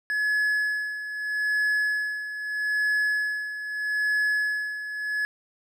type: tone with tremolo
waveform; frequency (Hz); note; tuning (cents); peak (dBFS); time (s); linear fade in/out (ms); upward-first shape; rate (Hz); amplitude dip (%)
triangle; 1700; G#6; +40; -19; 0.1-5.25; 0; sine; 0.79; 70
effects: none